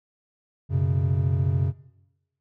triangle chord, F# suspended fourth, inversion none, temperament equal with one note detuned, 92.5 / 123.47 / 137.32 Hz, F#2 / B2 / C#3, 0 / 0 / -16 cents, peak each -22 / -26 / -21 dBFS, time 0.69-1.73 s, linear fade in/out 50 ms, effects noise-tail reverb RT60 1.0 s tail -19 dB re dry

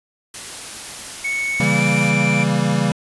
white noise, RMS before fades -32 dBFS, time 0.34-2.1 s, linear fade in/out 2 ms
triangle tone with pitch glide, 2217 to 2349 Hz, C#7 to D7, 0 to 0 cents, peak -18 dBFS, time 1.24-2.44 s, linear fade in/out 10 ms, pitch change +100 cents, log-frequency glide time 1.6-1.83 s
square chord, C# diminished seventh, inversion none, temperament equal, 138.59 / 164.81 / 196 / 233.1 Hz, C#3 / E3 / G3 / Bb3, 0 / 0 / 0 / 0 cents, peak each -22 / -22 / -21 / -25 dBFS, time 1.6-2.92 s, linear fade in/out 2 ms
effects resampled to 24000 Hz

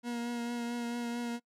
40% pulse tone with vibrato, 237.8 Hz, A#3, 35 cents sharp, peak -33 dBFS, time 0.03-1.4 s, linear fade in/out 50 ms, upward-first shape triangle, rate 4.5 Hz, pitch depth 22 cents each way, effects noise-tail reverb RT60 0.1 s tail -24 dB re dry + low-pass 11000 Hz 12 dB/octave

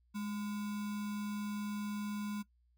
sine tone with sample-and-hold, 207.7 Hz, G#3, in tune, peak -36 dBFS, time 0.14-2.43 s, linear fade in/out 20 ms, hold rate 1225 Hz, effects noise-tail reverb RT60 0.1 s tail -19 dB re dry + added 60 Hz sine -68 dBFS peak until 2.77 s

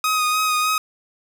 sawtooth tone with vibrato, 1251 Hz, D#6, 9 cents sharp, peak -14 dBFS, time 0.04-0.78 s, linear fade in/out 2 ms, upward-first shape sine, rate 3.3 Hz, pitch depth 22 cents each way, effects none

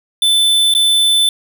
square tone with dropouts, 3520 Hz, A7, in tune, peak -10 dBFS, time 0.22-1.29 s, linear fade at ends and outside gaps 2 ms, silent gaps 0.739-0.749 s, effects none

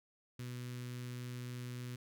sawtooth tone with notch filter, 123.47 Hz, B2, in tune, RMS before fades -44 dBFS, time 0.39-1.96 s, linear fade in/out 5 ms, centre 730 Hz, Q 0.54, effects none

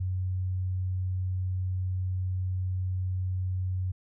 sine tone, 92.5 Hz, F#2, in tune, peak -27 dBFS, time 0-3.92 s, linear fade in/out 10 ms, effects none

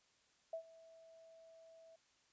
sine tone with ADSR envelope, 654 Hz, E5, 14 cents flat, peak -39 dBFS, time 0.53-1.96 s, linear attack 4 ms, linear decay 88 ms, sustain -20 dB, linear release 6 ms, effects white hiss -74 dBFS RMS until 2.32 s + resampled to 16000 Hz

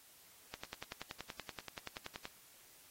click train, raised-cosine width 0.2 ms, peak -25 dBFS, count 19, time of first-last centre 0.54-2.254 s, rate 10.5 Hz, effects white hiss -62 dBFS RMS until 2.9 s + AAC 48 kbps

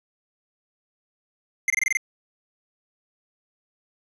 square tone bursts, 2093 Hz, C7, in tune, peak -19 dBFS, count 7, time 1.68-1.971 s, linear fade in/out 2 ms, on 21 ms, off 24 ms, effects resampled to 22050 Hz + 8-bit

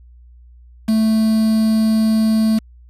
triangle tone with quantisation, 220 Hz, A3, in tune, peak -10 dBFS, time 0.88-2.59 s, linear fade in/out 10 ms, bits 5, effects added 60 Hz sine -41 dBFS peak until 2.89 s + resampled to 32000 Hz

